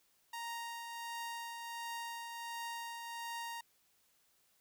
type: tone with tremolo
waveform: sawtooth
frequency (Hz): 932.3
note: A#5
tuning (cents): 0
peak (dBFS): -36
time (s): 0.33-3.61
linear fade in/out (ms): 5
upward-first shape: triangle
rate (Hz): 1.4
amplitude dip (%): 40
effects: white hiss -73 dBFS RMS until 4.6 s